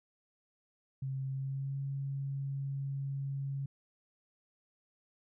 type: tone with pitch glide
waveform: sine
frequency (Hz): 134 to 137.77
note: C3 to C#3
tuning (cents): +42 to -10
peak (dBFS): -34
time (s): 1.02-3.66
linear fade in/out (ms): 5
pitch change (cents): +48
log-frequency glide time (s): 1.3-1.78
effects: none